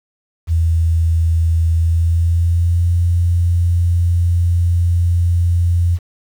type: tone with pitch glide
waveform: sine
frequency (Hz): 82.41 to 86.61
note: E2 to F2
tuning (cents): 0 to -14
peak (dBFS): -11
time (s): 0.47-5.99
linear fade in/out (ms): 50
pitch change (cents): +86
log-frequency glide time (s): 1.74-2.89
effects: 7-bit